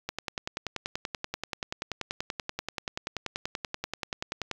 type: click train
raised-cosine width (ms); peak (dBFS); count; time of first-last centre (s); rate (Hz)
0.2; -14; 47; 0.09-4.513; 10.4
effects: low-pass 7000 Hz 12 dB/octave + 7-bit